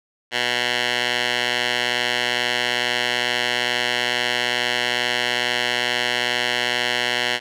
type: tone with band-pass filter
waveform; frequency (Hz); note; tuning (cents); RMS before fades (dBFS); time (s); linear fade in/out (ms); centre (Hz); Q
10% pulse; 122.3; B2; -16; -22; 0.31-7.4; 50; 2700; 1.5
effects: none